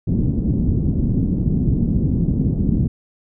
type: low-pass noise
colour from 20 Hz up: white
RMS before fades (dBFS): -18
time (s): 0.07-2.88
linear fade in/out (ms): 10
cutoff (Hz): 240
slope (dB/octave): 24
effects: none